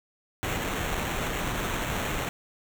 pink noise with sample-and-hold, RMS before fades -30 dBFS, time 0.43-2.29 s, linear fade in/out 0 ms, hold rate 4900 Hz, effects none

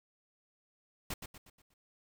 pink noise with echo, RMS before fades -38 dBFS, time 1.1-1.14 s, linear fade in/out 5 ms, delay 120 ms, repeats 5, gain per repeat -7 dB, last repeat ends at 1.74 s, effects none

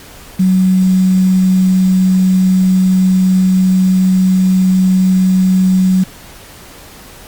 sine tone with quantisation, 186.5 Hz, F#3, 14 cents sharp, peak -7 dBFS, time 0.39-6.04 s, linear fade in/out 10 ms, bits 5, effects pink hiss -36 dBFS RMS until 7.27 s + Opus 48 kbps

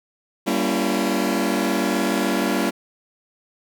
sawtooth chord, G diminished seventh, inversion none, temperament just, 196 / 235.2 / 282.2 / 338.7 Hz, G3 / Bb3 / Db4 / Fb4, 0 / +16 / +31 / +47 cents, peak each -21 / -21 / -21 / -21 dBFS, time 0.46-2.71 s, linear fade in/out 20 ms, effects none

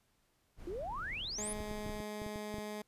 brown noise with tremolo, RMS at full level -47 dBFS, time 0.56-2.03 s, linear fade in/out 50 ms, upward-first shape triangle, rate 2.2 Hz, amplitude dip 25%
sine exponential sweep, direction up, 329.6 to 11130 Hz, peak -38 dBFS, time 0.67-1.53 s, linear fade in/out 2 ms
15% pulse tone, 210.8 Hz, G#3, 26 cents sharp, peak -34 dBFS, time 1.38-2.82 s, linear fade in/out 5 ms
clicks, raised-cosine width 3 ms, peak -31 dBFS, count 10, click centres 1.605 / 1.713 / 1.863 / 1.896 / 2.003 / 2.218 / 2.264 / 2.359 / 2.542 / 2.584 s
effects pink hiss -75 dBFS RMS until 2.87 s + resampled to 32000 Hz

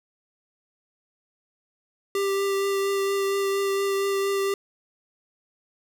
square tone with vibrato, 394.4 Hz, G4, 11 cents sharp, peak -23 dBFS, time 2.15-4.54 s, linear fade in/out 2 ms, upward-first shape triangle, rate 4.3 Hz, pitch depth 13 cents each way, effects none

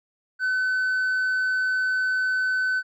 triangle tone with hard clipping, 1514 Hz, F#6, 39 cents sharp, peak -20 dBFS, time 0.39-2.83 s, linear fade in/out 50 ms, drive 1 dB, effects none

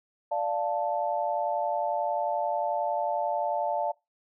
sine chord, D minor, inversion none, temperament equal, 587.3 / 698.5 / 880 Hz, D5 / F5 / A5, 0 / 0 / 0 cents, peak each -30 dBFS, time 0.31-3.92 s, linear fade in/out 10 ms, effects noise-tail reverb RT60 0.2 s tail -22 dB re dry

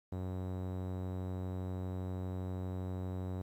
sawtooth tone with low-pass filter, 92.5 Hz, F#2, in tune, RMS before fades -39 dBFS, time 0.12-3.42 s, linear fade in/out 5 ms, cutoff 810 Hz, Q 0.67, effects 11-bit

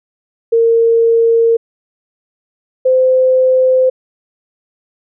sine tone pair in turn, 459.4 / 515.7 Hz, A#4 / C5, -25 / -25 cents, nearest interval major second, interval 200 cents, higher second, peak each -7 dBFS, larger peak neither, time 0.52-1.57 / 2.85-3.9 s, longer neither, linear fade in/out 10 ms, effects none

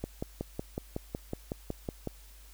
click train, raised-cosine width 2 ms, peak -20 dBFS, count 12, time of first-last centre 0.04-2.073 s, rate 5.41 Hz, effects added 50 Hz sine -51 dBFS peak until 2.53 s + white hiss -58 dBFS RMS until 2.53 s

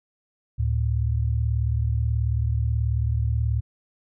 sine tone pair together, 73.42 / 111.9 Hz, D2 / A2, 0 / +30 cents, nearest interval perfect fifth, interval 730 cents, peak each -23 dBFS, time 0.58-3.61 s, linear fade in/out 20 ms, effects none

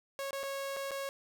sawtooth tone with dropouts, 550 Hz, C#5, 14 cents flat, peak -32 dBFS, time 0.19-1.09 s, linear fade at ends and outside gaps 0 ms, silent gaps 0.308-0.33 / 0.431-0.436 / 0.764-0.768 / 0.909-0.916 s, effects none

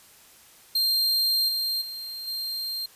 45% pulse tone with level steps, 4186 Hz, C8, in tune, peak -20 / -24 / -33 / -28 dBFS, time 0.75-2.86 s, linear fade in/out 5 ms, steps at 1.48 / 1.81 / 2.27 s, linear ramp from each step 10 ms, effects white hiss -53 dBFS RMS until 2.95 s + resampled to 32000 Hz

